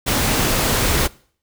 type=noise; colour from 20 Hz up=pink; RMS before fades=-18 dBFS; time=0.06-1.08 s; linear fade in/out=20 ms; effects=noise-tail reverb RT60 0.5 s tail -22 dB re dry